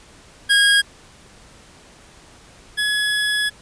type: tone pair in turn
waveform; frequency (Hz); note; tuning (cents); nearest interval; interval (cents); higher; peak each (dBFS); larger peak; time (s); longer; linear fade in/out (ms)
25% pulse; 1636 / 1689.8; G#6 / G#6; -26 / +30; minor second; 56; second; -8 / -14; first; 0.49-0.82 / 2.77-3.5; second; 20
effects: pink hiss -47 dBFS RMS until 3.61 s + resampled to 22050 Hz